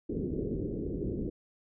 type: low-pass noise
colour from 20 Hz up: white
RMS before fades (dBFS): -34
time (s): 0.09-1.3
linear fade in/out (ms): 10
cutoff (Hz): 440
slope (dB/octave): 48
effects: none